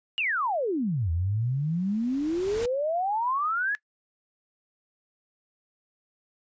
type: exponential two-way sweep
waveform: sine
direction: down then up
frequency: 2927 to 80.2 to 1727 Hz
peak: -24 dBFS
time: 0.18-3.75 s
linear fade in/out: 0 ms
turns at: 1.11 s
type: noise with exponential growth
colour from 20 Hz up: pink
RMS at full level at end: -35 dBFS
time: 1.41-2.66 s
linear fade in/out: 5 ms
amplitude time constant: 270 ms
effects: noise-tail reverb RT60 0.1 s tail -21 dB re dry + resampled to 16000 Hz